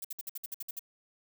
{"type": "noise bursts", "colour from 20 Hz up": "violet", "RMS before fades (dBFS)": -38, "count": 10, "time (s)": [0.02, 0.793], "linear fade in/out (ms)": 5, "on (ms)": 26, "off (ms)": 57, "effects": []}